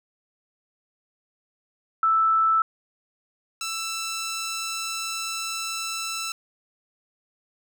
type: tone pair in turn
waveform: sine / 10% pulse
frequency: 1318.5 / 1327.7 Hz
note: E6 / E6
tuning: 0 / +12 cents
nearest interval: unison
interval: 12 cents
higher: second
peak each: -17 / -20 dBFS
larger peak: first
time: 2.03-2.62 / 3.61-6.32 s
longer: second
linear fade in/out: 2 ms
effects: none